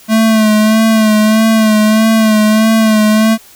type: tone with vibrato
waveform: square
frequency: 218.1 Hz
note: A3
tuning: 15 cents flat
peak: -7 dBFS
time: 0.08-3.38 s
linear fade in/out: 50 ms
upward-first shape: sine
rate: 1.6 Hz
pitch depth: 38 cents each way
effects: white hiss -40 dBFS RMS until 3.55 s